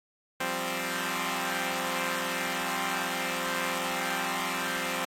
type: chord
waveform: 5% pulse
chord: F suspended second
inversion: none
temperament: equal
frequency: 174.61 / 196 / 261.6 Hz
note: F3 / G3 / C4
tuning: 0 / 0 / 0 cents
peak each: -24 / -25 / -21 dBFS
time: 0.4-5.05 s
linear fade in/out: 5 ms
effects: AAC 48 kbps